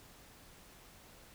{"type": "silence", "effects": ["pink hiss -58 dBFS RMS until 1.34 s"]}